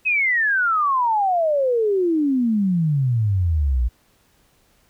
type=exponential sweep; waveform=sine; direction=down; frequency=2584 to 56.5 Hz; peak=-16 dBFS; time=0.05-3.89 s; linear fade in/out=20 ms; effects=pink hiss -60 dBFS RMS until 4.89 s